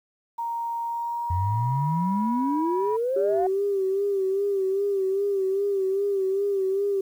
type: tone with pitch glide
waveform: sine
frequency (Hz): 932.3 to 973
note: A#5 to B5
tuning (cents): 0 to -26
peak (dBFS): -26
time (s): 0.38-2.97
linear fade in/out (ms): 10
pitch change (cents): +74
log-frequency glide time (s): 0.85-2.09
type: exponential sweep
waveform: sine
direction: up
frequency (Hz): 85.8 to 740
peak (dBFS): -22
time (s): 1.3-3.47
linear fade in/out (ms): 5
type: tone with vibrato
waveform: sine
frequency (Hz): 392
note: G4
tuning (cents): 0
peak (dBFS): -21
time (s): 3.16-7.01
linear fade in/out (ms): 5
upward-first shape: sine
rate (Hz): 2.5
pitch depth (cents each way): 58
effects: tanh soft clip ceiling -13 dBFS + 9-bit